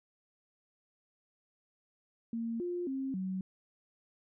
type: tone with pitch steps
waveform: sine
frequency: 229.9 / 352.8 / 267.5 / 188 Hz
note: A#3 / F4 / C4 / F#3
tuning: -24 / +18 / +38 / +28 cents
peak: -33 dBFS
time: 2.33-3.41 s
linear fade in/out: 2 ms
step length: 270 ms
effects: none